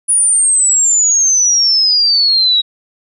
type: exponential sweep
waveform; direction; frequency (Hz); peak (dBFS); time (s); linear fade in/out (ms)
sine; down; 9820 to 3821; -8; 0.08-2.62; 20
effects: none